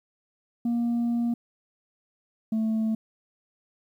sine tone pair in turn, 236.3 / 220.7 Hz, A#3 / A3, +24 / +5 cents, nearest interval minor second, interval 119 cents, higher first, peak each -20 dBFS, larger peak neither, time 0.65-1.34 / 2.52-2.95 s, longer first, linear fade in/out 5 ms, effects tanh soft clip ceiling -22 dBFS + 10-bit

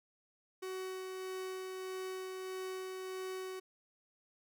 45% pulse tone with tremolo, 374.8 Hz, F#4, 22 cents sharp, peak -39 dBFS, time 0.62-3.6 s, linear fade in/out 10 ms, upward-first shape sine, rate 1.6 Hz, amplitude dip 25%, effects none

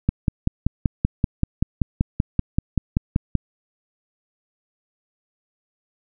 click train, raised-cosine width 5 ms, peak -5 dBFS, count 18, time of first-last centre 0.09-3.353 s, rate 5.21 Hz, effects none

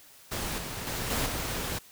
pink noise with level steps, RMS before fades -33 / -37 / -33 / -29 / -33 dBFS, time 0.31-1.79 s, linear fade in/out 10 ms, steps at 0.58 / 0.87 / 1.1 / 1.26 s, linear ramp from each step 2 ms, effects white hiss -54 dBFS RMS until 1.91 s

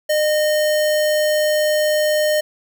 sine tone with sample-and-hold, 608 Hz, D#5, 40 cents flat, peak -14 dBFS, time 0.09-2.41 s, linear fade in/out 10 ms, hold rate 2450 Hz, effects none

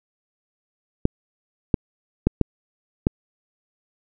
clicks, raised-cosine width 3 ms, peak -3 dBFS, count 5, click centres 1.054 / 1.742 / 2.27 / 2.413 / 3.069 s, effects none

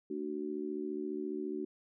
harmonic tone, 74.6 Hz, D2, 28 cents sharp, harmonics 3 / 4 / 5, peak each -43 / -39 / -38 dBFS, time 0.1-1.65 s, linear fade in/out 5 ms, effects none

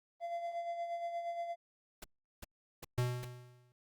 triangle tone with tremolo, 685 Hz, F5, 34 cents flat, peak -33 dBFS, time 0.2-1.56 s, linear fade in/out 50 ms, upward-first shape sine, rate 8.5 Hz, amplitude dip 50%
pink noise bursts, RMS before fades -46 dBFS, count 4, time 2.02-3.248 s, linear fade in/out 5 ms, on 22 ms, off 380 ms
square tone with exponential decay, 123.47 Hz, B2, in tune, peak -29 dBFS, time 2.98-3.72 s, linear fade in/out 0 ms, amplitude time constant 160 ms
effects Opus 32 kbps

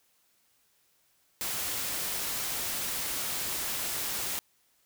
white noise, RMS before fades -33 dBFS, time 1.41-4.39 s, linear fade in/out 0 ms, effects white hiss -69 dBFS RMS until 4.85 s

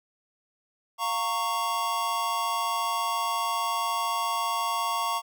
square chord, Bb minor, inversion second, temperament equal with one note detuned, 698.5 / 923.2 / 1108.7 Hz, F5 / Bb5 / Db6, 0 / -17 / 0 cents, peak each -35 / -31 / -29 dBFS, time 0.98-5.22 s, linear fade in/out 50 ms, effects none

